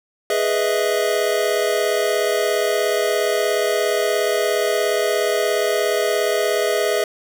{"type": "chord", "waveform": "square", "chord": "E major seventh", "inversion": "first", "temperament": "equal", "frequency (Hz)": [415.3, 493.9, 622.3, 659.3], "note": ["G#4", "B4", "D#5", "E5"], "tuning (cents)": [0, 0, 0, 0], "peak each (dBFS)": [-22, -25, -24, -24], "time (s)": [0.3, 7.04], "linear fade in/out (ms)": 2, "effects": []}